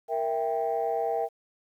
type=chord; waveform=sine; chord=E diminished; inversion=second; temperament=equal with one note detuned; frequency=466.2 / 659.3 / 788.5 Hz; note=Bb4 / E5 / G5; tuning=0 / 0 / +10 cents; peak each=-29 dBFS; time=0.08-1.29 s; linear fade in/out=50 ms; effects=tanh soft clip ceiling -18 dBFS + 10-bit